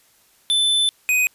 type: tone pair in turn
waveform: square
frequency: 3520 / 2500 Hz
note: A7 / D#7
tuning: 0 / +8 cents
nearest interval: tritone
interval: 592 cents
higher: first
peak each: -16 dBFS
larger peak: neither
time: 0.5-0.89 / 1.09-1.27 s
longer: first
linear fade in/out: 0 ms
effects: white hiss -57 dBFS RMS until 1.34 s + resampled to 32000 Hz